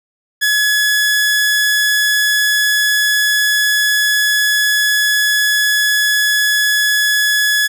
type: tone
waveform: sawtooth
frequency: 1696 Hz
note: G#6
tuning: 36 cents sharp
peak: -8 dBFS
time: 0.41-7.68 s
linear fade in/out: 20 ms
effects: none